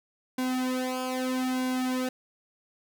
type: tone with flanger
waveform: sawtooth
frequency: 255.9 Hz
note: C4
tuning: 38 cents flat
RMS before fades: -29 dBFS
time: 0.38-2.09 s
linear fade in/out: 5 ms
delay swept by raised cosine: 1.6 to 3.4 ms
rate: 0.79 Hz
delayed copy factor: -0.95
effects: none